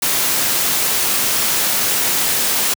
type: noise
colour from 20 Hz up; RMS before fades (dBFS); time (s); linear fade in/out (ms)
white; -17; 0.02-2.74; 5
effects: high-pass 100 Hz 12 dB/octave